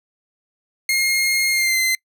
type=tone with pitch glide; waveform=sawtooth; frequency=2139 to 2066 Hz; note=C7 to C7; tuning=+38 to -22 cents; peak=-13 dBFS; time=0.89-1.95 s; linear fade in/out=2 ms; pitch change=-60 cents; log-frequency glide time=1.5-1.79 s; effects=noise-tail reverb RT60 0.1 s tail -25 dB re dry